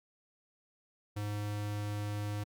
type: tone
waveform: square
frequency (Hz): 103.83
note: G#2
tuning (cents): 0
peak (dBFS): -35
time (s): 1.16-2.44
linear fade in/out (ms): 10
effects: Opus 48 kbps